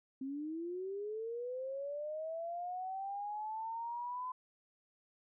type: linear sweep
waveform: sine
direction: up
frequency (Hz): 261 to 1019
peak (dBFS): -38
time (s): 0.21-4.32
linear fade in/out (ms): 5
effects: none